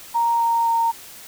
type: tone with pitch steps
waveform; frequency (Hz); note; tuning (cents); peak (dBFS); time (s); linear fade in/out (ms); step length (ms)
sine; 932.3 / 926.4 / 920.5; A#5 / A#5 / A#5; 0 / -11 / -22; -16; 0.14-0.92; 20; 260
effects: white hiss -41 dBFS RMS until 1.27 s